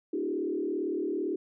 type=tone with frequency modulation; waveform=sine; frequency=349.2 Hz; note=F4; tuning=in tune; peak=-28 dBFS; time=0.13-1.36 s; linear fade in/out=5 ms; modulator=37.8 Hz; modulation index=1.6; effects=none